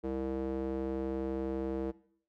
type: tone with band-pass filter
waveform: square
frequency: 66 Hz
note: C2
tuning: 16 cents sharp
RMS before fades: -35 dBFS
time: 0.03-1.92 s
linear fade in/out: 20 ms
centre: 400 Hz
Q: 3
effects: noise-tail reverb RT60 0.6 s tail -19 dB re dry